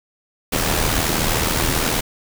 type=noise with amplitude modulation; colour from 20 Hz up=pink; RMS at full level=-17 dBFS; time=0.52-2.01 s; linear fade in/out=10 ms; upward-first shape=sine; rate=79 Hz; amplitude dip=55%; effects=none